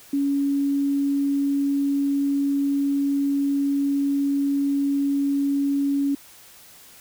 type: tone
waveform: sine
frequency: 280.3 Hz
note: C#4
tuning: 19 cents sharp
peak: -19 dBFS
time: 0.13-6.15 s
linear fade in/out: 5 ms
effects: white hiss -48 dBFS RMS until 7 s